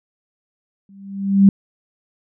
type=tone with exponential growth; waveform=sine; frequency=196.8 Hz; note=G3; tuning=7 cents sharp; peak=-4 dBFS; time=0.89-1.49 s; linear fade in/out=2 ms; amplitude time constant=130 ms; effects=none